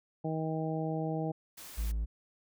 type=harmonic tone; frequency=158.8 Hz; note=D#3; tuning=36 cents sharp; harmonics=1 / 2 / 3 / 4 / 5; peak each=-34 / -37 / -39 / -40 / -41 dBFS; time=0.24-1.32 s; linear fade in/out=10 ms
type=noise; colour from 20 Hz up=white; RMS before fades=-48 dBFS; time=1.57-1.92 s; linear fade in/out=10 ms
type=tone; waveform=triangle; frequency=55 Hz; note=A1; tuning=in tune; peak=-28 dBFS; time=1.77-2.06 s; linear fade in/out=20 ms
effects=none